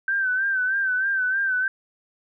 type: tone with vibrato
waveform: sine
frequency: 1546 Hz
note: G6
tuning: 24 cents flat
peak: -20 dBFS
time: 0.08-1.68 s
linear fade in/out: 2 ms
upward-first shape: sine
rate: 3.2 Hz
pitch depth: 62 cents each way
effects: none